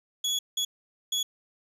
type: tone bursts at uneven times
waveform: 30% pulse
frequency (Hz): 3372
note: G#7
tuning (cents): +26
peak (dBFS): -23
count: 3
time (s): 0.24-0.39 / 0.57-0.65 / 1.12-1.23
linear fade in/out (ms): 5
effects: resampled to 32000 Hz + 10-bit